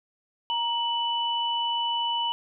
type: tone pair together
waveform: sine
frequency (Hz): 937 / 2975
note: A#5 / F#7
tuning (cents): +9 / +9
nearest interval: octave + minor sixth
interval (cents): 2000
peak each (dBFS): -27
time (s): 0.5-2.32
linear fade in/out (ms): 0
effects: none